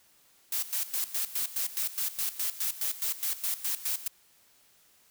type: noise with tremolo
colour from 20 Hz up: blue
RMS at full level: -30 dBFS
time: 0.52-4.08 s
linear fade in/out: 5 ms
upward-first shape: square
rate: 4.8 Hz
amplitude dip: 80%
effects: white hiss -63 dBFS RMS until 5.1 s